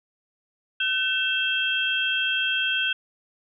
sine tone cluster, 1522 / 2674 / 3227 Hz, F#6 / E7 / G7, +48 / +24 / +50 cents, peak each -26 dBFS, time 0.8-2.93 s, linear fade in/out 5 ms, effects none

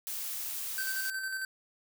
blue noise, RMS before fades -37 dBFS, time 0.07-1.1 s, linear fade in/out 0 ms
square tone with tremolo, 1546 Hz, G6, 24 cents flat, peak -33 dBFS, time 0.78-1.45 s, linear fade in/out 2 ms, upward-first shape square, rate 11 Hz, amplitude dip 35%
effects none

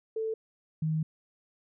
sine tone pair in turn, 442.7 / 157.33 Hz, A4 / D#3, +11 / +20 cents, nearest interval octave + tritone, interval 1791 cents, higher first, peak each -29 / -26 dBFS, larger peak second, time 0.16-0.34 / 0.82-1.03 s, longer second, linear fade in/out 5 ms, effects none

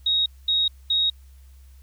sine tone bursts, 3770 Hz, A#7, 19 cents sharp, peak -18 dBFS, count 3, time 0.06-1.1 s, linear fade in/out 5 ms, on 200 ms, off 220 ms, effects added 66 Hz sine -45 dBFS peak until 1.82 s + white hiss -62 dBFS RMS until 1.82 s

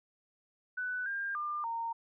sine tone with pitch steps, 1494 / 1602 / 1198 / 921 Hz, F#6 / G6 / D6 / A#5, +16 / +37 / +34 / -21 cents, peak -33 dBFS, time 0.77-1.93 s, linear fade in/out 10 ms, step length 290 ms, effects none

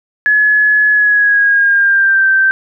sine tone with pitch glide, 1700 to 1558.9 Hz, G#6 to G6, +40 to -10 cents, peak -7 dBFS, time 0.26-2.51 s, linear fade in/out 0 ms, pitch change -150 cents, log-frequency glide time 0.91-2.28 s, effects none

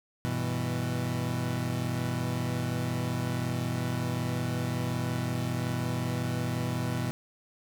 30% pulse chord, E minor, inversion first, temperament equal, 98 / 123.47 / 164.81 Hz, G2 / B2 / E3, 0 / 0 / 0 cents, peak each -34 / -28 / -32 dBFS, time 0.25-7.11 s, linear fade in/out 0 ms, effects none

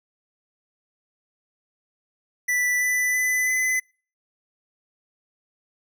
square tone with pitch steps, 1975.5 / 1990.4 / 2005 / 2021 Hz, B6 / B6 / B6 / B6, 0 / +13 / +26 / +39 cents, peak -21 dBFS, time 2.48-3.8 s, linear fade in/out 10 ms, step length 330 ms, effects noise-tail reverb RT60 0.4 s tail -26 dB re dry

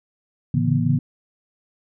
sine tone cluster, 111.9 / 139.7 / 145 / 166.8 / 240.4 Hz, A2 / C#3 / D3 / E3 / B3, +30 / +14 / -22 / +21 / -46 cents, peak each -23 dBFS, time 0.54-0.99 s, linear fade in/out 5 ms, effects none

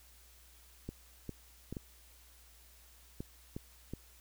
clicks, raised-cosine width 3 ms, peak -27 dBFS, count 7, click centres 0.89 / 1.293 / 1.726 / 1.768 / 3.205 / 3.565 / 3.936 s, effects added 60 Hz sine -61 dBFS peak until 4.2 s + white hiss -62 dBFS RMS until 4.2 s

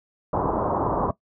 white low-pass noise, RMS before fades -24 dBFS, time 0.33-1.11 s, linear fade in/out 2 ms, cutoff 1100 Hz, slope 48 dB/octave, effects noise-tail reverb RT60 0.1 s tail -18 dB re dry

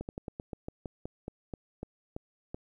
slowing click train, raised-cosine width 2 ms, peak -24 dBFS, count 14, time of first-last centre 0.01-2.545 s, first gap 79 ms, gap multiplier 1.14, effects 11-bit

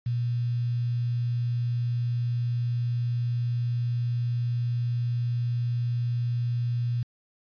sine tone with quantisation, 120 Hz, B2, 49 cents flat, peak -24 dBFS, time 0.06-7.03 s, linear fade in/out 5 ms, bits 8, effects resampled to 11025 Hz

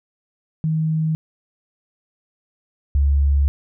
sine tone pair in turn, 158.1 / 70.43 Hz, D#3 / C#2, +28 / +28 cents, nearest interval octave + major second, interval 1400 cents, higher first, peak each -17 / -13 dBFS, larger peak second, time 0.64-1.15 / 2.95-3.48 s, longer second, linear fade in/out 0 ms, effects none

